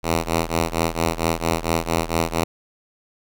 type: ring-modulated tone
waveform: 5% pulse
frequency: 82.41 Hz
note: E2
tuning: in tune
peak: -6 dBFS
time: 0.03-2.44 s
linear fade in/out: 5 ms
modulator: 43.4 Hz
effects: none